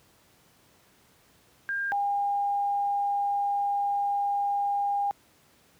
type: tone pair in turn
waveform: sine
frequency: 1603 / 807.5 Hz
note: G6 / G#5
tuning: +38 / -49 cents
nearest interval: octave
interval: 1187 cents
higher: first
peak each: -27 / -24 dBFS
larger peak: second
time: 1.69-1.92 / 1.92-5.11 s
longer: second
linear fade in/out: 0 ms
effects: pink hiss -61 dBFS RMS until 5.79 s + high-pass 80 Hz 12 dB/octave